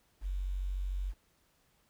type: tone with quantisation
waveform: sine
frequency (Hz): 46.77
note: F#1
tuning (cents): +19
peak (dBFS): -32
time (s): 0.21-1.14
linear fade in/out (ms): 50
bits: 10
effects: pink hiss -71 dBFS RMS until 1.89 s